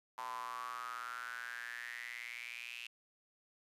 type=tone with high-pass filter sweep; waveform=square; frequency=59.6 Hz; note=A#1; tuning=39 cents sharp; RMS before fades=-45 dBFS; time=0.18-2.87 s; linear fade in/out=0 ms; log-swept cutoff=950 to 2700 Hz; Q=8.6; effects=resampled to 32000 Hz